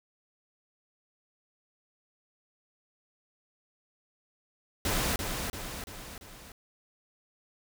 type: noise with echo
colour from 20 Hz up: pink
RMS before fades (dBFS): -29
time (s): 4.85-5.16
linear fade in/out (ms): 2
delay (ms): 340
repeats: 4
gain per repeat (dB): -5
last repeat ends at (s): 6.52
effects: none